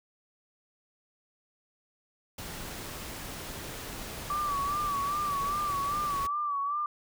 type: noise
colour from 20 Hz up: pink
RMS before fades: -40 dBFS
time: 2.38-6.27 s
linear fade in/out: 5 ms
type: tone with vibrato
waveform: sine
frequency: 1156 Hz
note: D6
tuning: 28 cents flat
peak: -28 dBFS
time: 4.3-6.86 s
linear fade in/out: 2 ms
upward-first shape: sine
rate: 2.5 Hz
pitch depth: 64 cents each way
effects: none